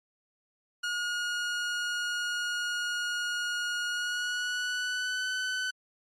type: tone with pitch glide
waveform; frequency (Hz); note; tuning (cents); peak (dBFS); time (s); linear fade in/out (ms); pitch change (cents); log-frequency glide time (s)
sawtooth; 1438 to 1507.7; F#6 to F#6; -50 to +32; -26; 0.83-5.71; 10; +82; 3.87-5.28
effects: low-pass 7000 Hz 12 dB/octave + Opus 48 kbps